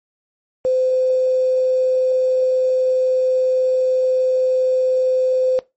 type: tone with quantisation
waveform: sine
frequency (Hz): 514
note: C5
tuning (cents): -31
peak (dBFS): -14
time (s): 0.65-5.59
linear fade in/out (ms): 0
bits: 7
effects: noise-tail reverb RT60 0.2 s tail -19 dB re dry + MP3 32 kbps